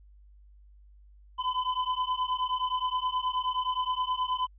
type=beating tone pair; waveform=square; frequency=1006 / 1015.5 Hz; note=B5 / B5; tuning=+32 / +48 cents; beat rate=9.5 Hz; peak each=-31 dBFS; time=1.38-4.47 s; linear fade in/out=20 ms; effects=added 50 Hz sine -52 dBFS peak until 4.58 s + resampled to 8000 Hz